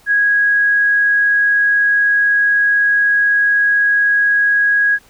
sine tone, 1654 Hz, G#6, 8 cents flat, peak -10 dBFS, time 0.06-4.99 s, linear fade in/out 50 ms, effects pink hiss -49 dBFS RMS until 5.09 s

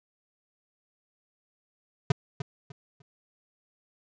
square tone with echo, 138.59 Hz, C#3, in tune, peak -18 dBFS, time 2.1-2.12 s, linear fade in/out 5 ms, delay 300 ms, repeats 3, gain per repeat -12 dB, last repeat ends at 3.02 s, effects resampled to 16000 Hz

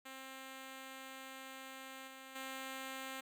5% pulse tone with level steps, 265.1 Hz, C4, 23 cents sharp, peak -37 / -40 / -32 dBFS, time 0.05-3.21 s, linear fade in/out 10 ms, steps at 2.07 / 2.35 s, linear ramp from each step 10 ms, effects none

